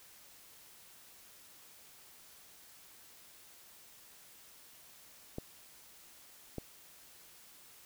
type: clicks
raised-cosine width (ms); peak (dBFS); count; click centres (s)
2; -25; 2; 5.384 / 6.583
effects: white hiss -58 dBFS RMS until 7.85 s